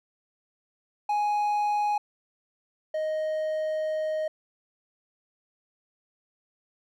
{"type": "tone pair in turn", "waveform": "triangle", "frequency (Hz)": [832, 623.3], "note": ["G#5", "D#5"], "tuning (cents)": [3, 3], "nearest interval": "perfect fourth", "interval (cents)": 500, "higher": "first", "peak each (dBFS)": [-21, -24], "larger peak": "first", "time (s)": [[1.09, 1.98], [2.94, 4.28]], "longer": "second", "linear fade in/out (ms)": 5, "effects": []}